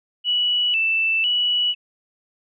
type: tone with vibrato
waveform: sine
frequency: 2794 Hz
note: F7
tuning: in tune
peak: -17 dBFS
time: 0.24-1.75 s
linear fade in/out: 50 ms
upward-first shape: square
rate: 1 Hz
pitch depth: 89 cents each way
effects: none